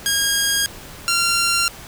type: tone pair in turn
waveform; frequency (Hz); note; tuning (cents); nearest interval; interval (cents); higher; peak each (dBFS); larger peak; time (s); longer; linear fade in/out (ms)
10% pulse; 1629 / 1380.1; G#6 / F6; -34 / -21; minor third; 287; first; -8; neither; 0.06-0.66 / 1.08-1.68; neither; 0
effects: pink hiss -38 dBFS RMS until 1.87 s